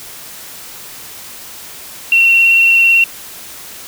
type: tone with vibrato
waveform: sine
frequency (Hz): 2724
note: F7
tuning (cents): -44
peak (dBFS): -6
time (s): 2.12-3.04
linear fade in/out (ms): 2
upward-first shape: sine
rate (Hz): 18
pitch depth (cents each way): 15
effects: white hiss -32 dBFS RMS until 3.87 s